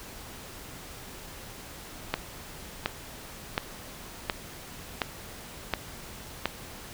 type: click train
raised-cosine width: 0.3 ms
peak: -9 dBFS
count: 7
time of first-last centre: 2.14-6.457 s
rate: 1.39 Hz
effects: pink hiss -44 dBFS RMS until 6.93 s